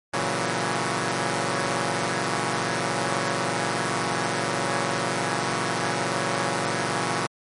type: chord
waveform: 5% pulse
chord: F# dominant seventh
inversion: first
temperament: equal with one note detuned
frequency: 116.54 / 138.59 / 165.96 / 185 Hz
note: A#2 / C#3 / E3 / F#3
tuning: 0 / 0 / +12 / 0 cents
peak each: -18 dBFS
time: 0.13-7.27 s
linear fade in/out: 10 ms
effects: MP3 48 kbps